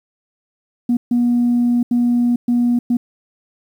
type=tone bursts at uneven times; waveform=sine; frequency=241.1 Hz; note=B3; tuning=41 cents flat; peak=-11 dBFS; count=5; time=0.89-0.97 / 1.11-1.83 / 1.91-2.36 / 2.48-2.79 / 2.9-2.97 s; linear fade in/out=5 ms; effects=tanh soft clip ceiling -9 dBFS + 8-bit